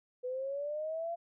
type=linear sweep; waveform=sine; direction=up; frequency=493.9 to 688 Hz; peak=-34 dBFS; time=0.23-1.16 s; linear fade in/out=20 ms; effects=none